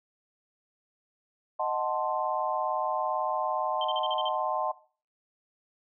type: chord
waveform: sine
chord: D# diminished seventh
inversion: none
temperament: equal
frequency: 622.3 / 740 / 880 / 1046.5 Hz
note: D#5 / F#5 / A5 / C6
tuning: 0 / 0 / 0 / 0 cents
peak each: -32 dBFS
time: 1.59-4.72 s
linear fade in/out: 10 ms
type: tone bursts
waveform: sine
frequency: 3136 Hz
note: G7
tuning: in tune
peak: -31 dBFS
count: 7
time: 3.81-4.287 s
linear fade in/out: 2 ms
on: 33 ms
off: 41 ms
effects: noise-tail reverb RT60 0.4 s tail -18 dB re dry